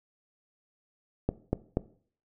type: click train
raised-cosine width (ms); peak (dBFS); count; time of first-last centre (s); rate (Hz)
2; -12; 3; 1.29-1.771; 4.16
effects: noise-tail reverb RT60 0.5 s tail -18 dB re dry